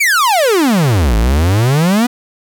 45% pulse exponential two-way sweep, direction down then up, 2400 to 51.91 to 252.2 Hz, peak -9 dBFS, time 0-2.07 s, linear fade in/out 10 ms, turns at 1.16 s, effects none

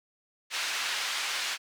pink band-pass noise, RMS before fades -32 dBFS, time 0.5-1.58 s, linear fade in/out 50 ms, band 1600 to 5600 Hz, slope 12 dB/octave, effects none

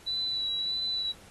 sine tone with vibrato, 3951 Hz, B7, in tune, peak -28 dBFS, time 0.06-1.13 s, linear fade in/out 20 ms, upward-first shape sine, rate 1.6 Hz, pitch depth 23 cents each way, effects pink hiss -54 dBFS RMS until 1.3 s + AAC 32 kbps

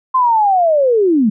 sine linear sweep, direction down, 1051 to 198.2 Hz, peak -9 dBFS, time 0.14-1.3 s, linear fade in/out 10 ms, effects none

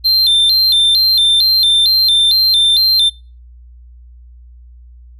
triangle tone with vibrato, 3853 Hz, B7, 44 cents flat, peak -7 dBFS, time 0.04-3.1 s, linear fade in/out 20 ms, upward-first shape square, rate 2.2 Hz, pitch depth 130 cents each way, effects noise-tail reverb RT60 0.4 s tail -26 dB re dry + added 60 Hz sine -36 dBFS peak until 5.19 s

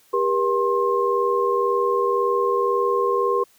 sine tone cluster, 397.6 / 479.5 / 1064 Hz, G4 / A#4 / C6, +25 / +49 / +29 cents, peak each -22 dBFS, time 0.13-3.44 s, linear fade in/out 10 ms, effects white hiss -57 dBFS RMS until 3.58 s

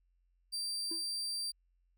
35% pulse tone, 4699 Hz, D8, in tune, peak -34 dBFS, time 0.52-1.52 s, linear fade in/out 20 ms
triangle tone with exponential decay, 329.6 Hz, E4, in tune, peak -37 dBFS, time 0.91-1.08 s, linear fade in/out 5 ms, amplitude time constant 36 ms
effects added 44 Hz sine -70 dBFS peak until 1.97 s

